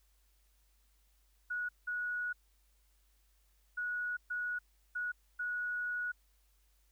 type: tone bursts at uneven times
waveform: sine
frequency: 1461 Hz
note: F#6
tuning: 22 cents flat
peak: -34 dBFS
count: 6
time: 1.5-1.69 / 1.87-2.33 / 3.77-4.17 / 4.3-4.59 / 4.95-5.12 / 5.39-6.12 s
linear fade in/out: 10 ms
effects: added 50 Hz sine -68 dBFS peak until 6.91 s + white hiss -75 dBFS RMS until 6.91 s